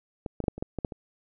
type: clicks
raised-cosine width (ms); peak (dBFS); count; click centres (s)
2; -19 / -16 / -21 / -10 / -25 / -16 / -18 / -14 / -24; 9; 0.262 / 0.403 / 0.44 / 0.482 / 0.58 / 0.625 / 0.787 / 0.848 / 0.922
effects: none